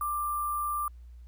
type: tone with sample-and-hold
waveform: sine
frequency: 1184 Hz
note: D6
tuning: 14 cents sharp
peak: -28 dBFS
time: 0.01-0.88 s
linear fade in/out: 2 ms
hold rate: 11025 Hz
effects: added 60 Hz sine -45 dBFS peak until 1.27 s + pink hiss -73 dBFS RMS until 1.27 s